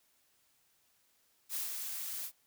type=noise with ADSR envelope; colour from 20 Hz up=blue; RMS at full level=-36 dBFS; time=1.49-2.32 s; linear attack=59 ms; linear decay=140 ms; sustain=-4 dB; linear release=74 ms; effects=white hiss -72 dBFS RMS until 2.46 s